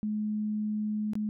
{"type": "tone with dropouts", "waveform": "sine", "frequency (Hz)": 212.3, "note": "G#3", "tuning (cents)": 38, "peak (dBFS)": -28, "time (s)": [0.03, 1.29], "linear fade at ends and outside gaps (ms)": 0, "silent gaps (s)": [1.134, 1.154], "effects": []}